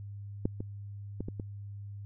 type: clicks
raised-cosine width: 3 ms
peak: -15 / -24 / -21 / -23 / -25 dBFS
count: 5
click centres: 0.455 / 0.605 / 1.206 / 1.285 / 1.398 s
effects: added 101 Hz sine -40 dBFS peak until 2.05 s